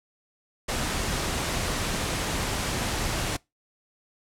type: noise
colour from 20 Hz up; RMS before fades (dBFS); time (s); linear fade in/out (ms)
pink; -28; 0.68-3.37; 10
effects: noise-tail reverb RT60 0.2 s tail -23 dB re dry + low-pass 10000 Hz 12 dB/octave